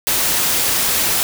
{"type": "noise", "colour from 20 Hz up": "white", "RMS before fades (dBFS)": -17, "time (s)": [0.07, 1.23], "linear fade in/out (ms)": 0, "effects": []}